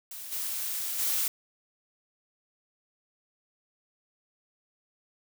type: noise with level steps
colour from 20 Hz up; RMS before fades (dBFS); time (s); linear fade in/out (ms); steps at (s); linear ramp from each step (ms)
blue; -41 / -33 / -28; 0.11-1.28; 2; 0.31 / 0.98; 20
effects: none